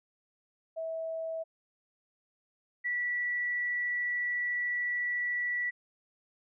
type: tone pair in turn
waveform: sine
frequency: 650 / 1952.3 Hz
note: E5 / B6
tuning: -24 / -20 cents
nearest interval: octave + perfect fifth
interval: 1904 cents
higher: second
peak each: -33 / -29 dBFS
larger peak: second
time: 0.76-1.44 / 2.84-5.71 s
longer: second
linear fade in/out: 20 ms
effects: none